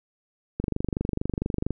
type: click train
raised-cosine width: 3 ms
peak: -13 dBFS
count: 28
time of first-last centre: 0.6-1.707 s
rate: 24.4 Hz
effects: none